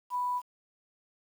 sine tone with quantisation, 987.8 Hz, B5, in tune, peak -28 dBFS, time 0.1-0.42 s, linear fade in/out 50 ms, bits 9, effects none

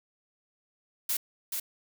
blue noise with echo, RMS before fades -29 dBFS, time 1.09-1.17 s, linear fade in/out 5 ms, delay 430 ms, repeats 1, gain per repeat -4 dB, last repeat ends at 1.6 s, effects none

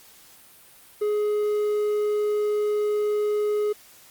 triangle tone, 419.2 Hz, G#4, 16 cents sharp, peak -19 dBFS, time 1.01-3.73 s, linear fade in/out 10 ms, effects white hiss -51 dBFS RMS until 4.1 s + Opus 48 kbps

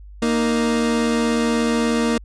30% pulse tone pair together, 233.1 / 309.6 Hz, A#3 / D#4, 0 / -9 cents, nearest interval perfect fourth, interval 491 cents, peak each -15 / -22 dBFS, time 0.22-2.18 s, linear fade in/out 5 ms, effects added 50 Hz sine -37 dBFS peak until 2.24 s + resampled to 22050 Hz

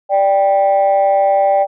sine tone pair together, 587.3 / 786 Hz, D5 / G5, 0 / +4 cents, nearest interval perfect fourth, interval 504 cents, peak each -11 dBFS, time 0.09-1.67 s, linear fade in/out 50 ms, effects tanh soft clip ceiling -5 dBFS

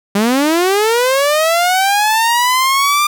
sawtooth linear sweep, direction up, 195 to 1200 Hz, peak -7 dBFS, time 0.15-3.07 s, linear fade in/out 5 ms, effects none

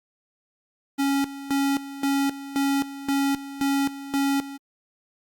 square tone with tremolo, 277.2 Hz, C#4, in tune, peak -21 dBFS, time 0.98-4.58 s, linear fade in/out 20 ms, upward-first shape square, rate 1.9 Hz, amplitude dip 80%, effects Opus 48 kbps

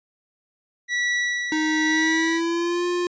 40% pulse tone with tremolo, 1946 Hz, B6, 26 cents flat, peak -19 dBFS, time 0.88-2.41 s, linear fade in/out 50 ms, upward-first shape sine, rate 1.1 Hz, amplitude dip 50%
square tone with pitch glide, 310.8 to 352.9 Hz, D#4 to F4, -2 to +18 cents, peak -22 dBFS, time 1.52-3.07 s, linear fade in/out 2 ms, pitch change +220 cents, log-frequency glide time 1.87-2.86 s
effects resampled to 16000 Hz

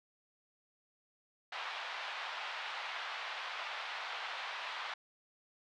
pink band-pass noise, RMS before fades -42 dBFS, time 1.52-4.94 s, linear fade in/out 5 ms, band 780 to 3800 Hz, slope 24 dB/octave, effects none

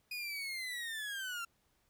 30% pulse linear sweep, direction down, 2488 to 1358 Hz, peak -36 dBFS, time 0.11-1.45 s, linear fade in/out 5 ms, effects pink hiss -75 dBFS RMS until 1.89 s

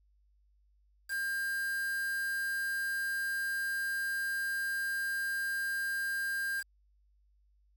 triangle tone with quantisation, 1600 Hz, G6, 35 cents sharp, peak -30 dBFS, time 1.08-6.64 s, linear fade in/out 50 ms, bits 7, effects added 50 Hz sine -65 dBFS peak until 7.76 s

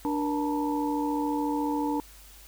sine tone cluster, 293.4 / 474.7 / 882 / 956 Hz, D4 / A#4 / A5 / A#5, -2 / +31 / +4 / +43 cents, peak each -27 / -35 / -32 / -36 dBFS, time 0.05-2 s, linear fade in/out 0 ms, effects added 50 Hz sine -51 dBFS peak until 2.47 s + white hiss -52 dBFS RMS until 2.47 s

